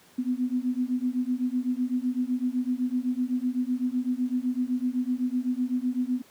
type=beating tone pair; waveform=sine; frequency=246.9 / 254.8 Hz; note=B3 / C4; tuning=0 / -46 cents; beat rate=7.9 Hz; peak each=-27 dBFS; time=0.18-6.22 s; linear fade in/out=10 ms; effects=pink hiss -56 dBFS RMS until 6.3 s + high-pass 150 Hz 12 dB/octave